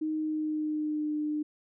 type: tone with pitch glide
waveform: sine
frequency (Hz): 311.1 to 301.4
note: D#4 to D4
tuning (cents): 0 to +45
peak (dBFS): -28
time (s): 0.01-1.43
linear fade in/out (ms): 10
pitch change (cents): -55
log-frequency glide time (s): 0.15-1.13
effects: none